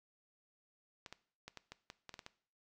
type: clicks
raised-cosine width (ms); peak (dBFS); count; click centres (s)
0.2; -30; 10; 1.062 / 1.126 / 1.48 / 1.573 / 1.72 / 1.901 / 2.093 / 2.141 / 2.192 / 2.264
effects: noise-tail reverb RT60 0.5 s tail -18 dB re dry